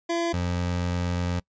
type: tone pair in turn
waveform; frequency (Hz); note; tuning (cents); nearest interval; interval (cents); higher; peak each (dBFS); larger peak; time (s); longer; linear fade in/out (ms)
25% pulse; 338.7 / 88.27; E4 / F2; +47 / +19; octave + major seventh; 2328; first; -20 / -21; first; 0.09-0.33 / 0.33-1.4; second; 10
effects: noise-tail reverb RT60 0.1 s tail -25 dB re dry + resampled to 16000 Hz